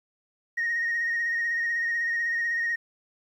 sine tone with vibrato, 1864.7 Hz, A#6, in tune, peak -23 dBFS, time 0.57-2.76 s, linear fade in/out 10 ms, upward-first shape sine, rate 16 Hz, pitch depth 26 cents each way, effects tanh soft clip ceiling -21 dBFS + 10-bit

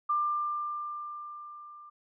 sine tone with level ramp, 1191 Hz, D6, 24 cents sharp, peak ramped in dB -24 to -47 dBFS, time 0.09-1.9 s, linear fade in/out 10 ms, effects none

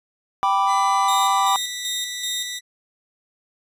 triangle chord, G major, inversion none, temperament equal, 784 / 987.8 / 1174.7 Hz, G5 / B5 / D6, 0 / 0 / 0 cents, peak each -19 dBFS, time 0.43-1.56 s, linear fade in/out 0 ms
15% pulse tone with pitch glide, 2010 to 1968.6 Hz, B6 to B6, +30 to -6 cents, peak -24 dBFS, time 0.66-2.61 s, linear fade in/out 50 ms, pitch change -36 cents, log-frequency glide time 1.29-1.51 s
sawtooth tone with tremolo, 3700 Hz, A#7, 14 cents flat, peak -21 dBFS, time 1.08-2.59 s, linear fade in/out 5 ms, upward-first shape square, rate 2.6 Hz, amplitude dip 55%
effects resampled to 32000 Hz

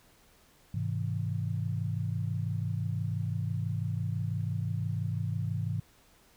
sine chord, Ab augmented, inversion none, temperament just, 103.83 / 129.78 / 162.23 Hz, Ab2 / C3 / E3, 0 / -14 / -27 cents, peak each -32 / -35 / -35 dBFS, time 0.74-5.8 s, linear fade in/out 5 ms, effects pink hiss -62 dBFS RMS until 6.36 s

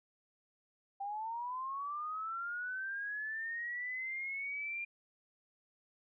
sine linear sweep, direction up, 784 to 2400 Hz, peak -37 dBFS, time 1-4.85 s, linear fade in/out 10 ms, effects none

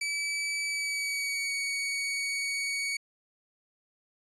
sawtooth tone with pitch glide, 2300 to 2242 Hz, D7 to C#7, -37 to +19 cents, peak -26 dBFS, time 0.01-2.97 s, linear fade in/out 5 ms, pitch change -44 cents, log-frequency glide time 0.66-1.54 s, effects resampled to 24000 Hz

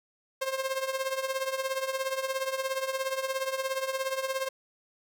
sawtooth tone with tremolo, 531 Hz, C5, 25 cents sharp, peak -22 dBFS, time 0.41-4.49 s, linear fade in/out 10 ms, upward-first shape triangle, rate 17 Hz, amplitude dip 80%, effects none

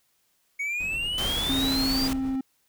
triangle exponential sweep, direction up, 2217 to 4864 Hz, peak -25 dBFS, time 0.59-2.08 s, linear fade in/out 10 ms
brown noise with tremolo, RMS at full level -37 dBFS, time 0.8-2.36 s, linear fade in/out 5 ms, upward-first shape sine, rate 9 Hz, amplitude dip 40%
pink noise, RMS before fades -32 dBFS, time 1.18-2.13 s, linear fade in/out 0 ms
triangle tone with pitch glide, 267.6 to 265 Hz, C4 to C4, +39 to +22 cents, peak -23 dBFS, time 1.49-2.41 s, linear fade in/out 5 ms, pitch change -17 cents, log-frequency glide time 1.7-2.17 s
effects white hiss -69 dBFS RMS until 2.68 s

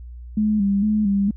sine tone with vibrato, 205.8 Hz, G#3, 16 cents flat, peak -16 dBFS, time 0.37-1.31 s, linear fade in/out 5 ms, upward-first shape square, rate 2.2 Hz, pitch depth 59 cents each way, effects added 60 Hz sine -34 dBFS peak until 1.36 s

